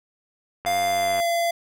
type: click train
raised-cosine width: 0.5 ms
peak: -18 dBFS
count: 53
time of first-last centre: 0.65-1.2 s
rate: 94.5 Hz
type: tone with pitch glide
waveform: square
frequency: 699 to 681.9 Hz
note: F5 to F5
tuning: +1 to -42 cents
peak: -21 dBFS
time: 0.66-1.51 s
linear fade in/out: 5 ms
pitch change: -43 cents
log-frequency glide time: 0.77-1.27 s
effects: none